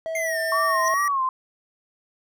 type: tone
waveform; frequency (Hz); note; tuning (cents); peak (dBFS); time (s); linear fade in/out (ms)
triangle; 649; E5; -27; -24; 0.06-0.94; 0
type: exponential two-way sweep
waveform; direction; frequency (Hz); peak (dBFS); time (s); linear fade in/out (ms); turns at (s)
square; down then up; 2129 to 1787 to 1905; -26; 0.15-1.08; 2; 0.39
type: tone with vibrato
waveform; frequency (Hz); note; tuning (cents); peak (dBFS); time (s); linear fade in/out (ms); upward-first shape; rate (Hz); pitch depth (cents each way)
sine; 1100; C#6; -14; -20; 0.52-1.29; 2; sine; 2.4; 100
type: tone with exponential growth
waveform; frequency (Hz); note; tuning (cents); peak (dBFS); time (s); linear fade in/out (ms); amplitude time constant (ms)
sine; 5920; F#8; 0; -22; 0.79-0.88; 0; 19
effects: none